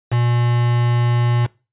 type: tone with quantisation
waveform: triangle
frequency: 120 Hz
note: B2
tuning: 49 cents flat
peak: -12 dBFS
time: 0.11-1.47 s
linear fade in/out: 20 ms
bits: 4
effects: noise-tail reverb RT60 0.3 s tail -23 dB re dry + resampled to 8000 Hz